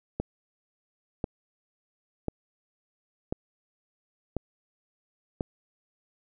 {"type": "click train", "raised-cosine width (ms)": 2, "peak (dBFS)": -15, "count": 6, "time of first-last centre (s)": [0.2, 5.408], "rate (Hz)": 0.96, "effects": []}